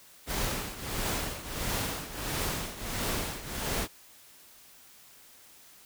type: noise with tremolo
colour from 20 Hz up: pink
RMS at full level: -30 dBFS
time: 0.26-3.88 s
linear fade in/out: 50 ms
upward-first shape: triangle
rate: 1.5 Hz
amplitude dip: 80%
effects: white hiss -55 dBFS RMS until 5.85 s